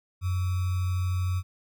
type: tone with sample-and-hold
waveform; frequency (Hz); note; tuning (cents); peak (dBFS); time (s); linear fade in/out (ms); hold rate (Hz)
sine; 91.3; F#2; -23; -24; 0.21-1.43; 50; 1225
effects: none